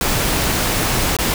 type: noise with dropouts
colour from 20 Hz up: pink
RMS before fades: -18 dBFS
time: 0.01-1.34 s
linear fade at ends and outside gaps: 1 ms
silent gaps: 1.167-1.187 s
effects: none